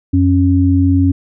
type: tone pair together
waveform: sine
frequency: 91.54 / 274.3 Hz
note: F#2 / C#4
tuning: -18 / -18 cents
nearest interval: octave + perfect fifth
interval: 1900 cents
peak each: -11 dBFS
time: 0.13-1.12 s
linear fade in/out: 10 ms
effects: none